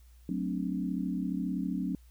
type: chord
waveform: sine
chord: D dominant seventh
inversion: first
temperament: equal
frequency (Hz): 185 / 220 / 261.6 / 293.7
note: F#3 / A3 / C4 / D4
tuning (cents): 0 / 0 / 0 / 0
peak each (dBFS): -33 / -38 / -35 / -37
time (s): 0.29-1.95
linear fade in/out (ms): 2
effects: added 60 Hz sine -53 dBFS peak until 2.1 s + white hiss -68 dBFS RMS until 2.1 s